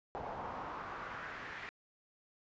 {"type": "noise with band-pass filter sweep", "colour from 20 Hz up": "brown", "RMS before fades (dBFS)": -44, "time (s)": [0.15, 1.69], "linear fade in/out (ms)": 0, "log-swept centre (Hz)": [790, 2000], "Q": 2.4, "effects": ["resampled to 16000 Hz"]}